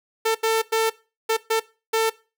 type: tone bursts at uneven times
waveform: sawtooth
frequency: 446.8 Hz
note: A4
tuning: 27 cents sharp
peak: -14 dBFS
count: 6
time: 0.25-0.35 / 0.43-0.62 / 0.72-0.9 / 1.29-1.37 / 1.5-1.6 / 1.93-2.1 s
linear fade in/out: 10 ms
effects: noise-tail reverb RT60 0.3 s tail -19 dB re dry